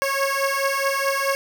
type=beating tone pair; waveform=15% pulse; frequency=546 / 550.7 Hz; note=C#5 / C#5; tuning=-26 / -11 cents; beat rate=4.7 Hz; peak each=-17 dBFS; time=0.02-1.35 s; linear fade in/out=0 ms; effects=none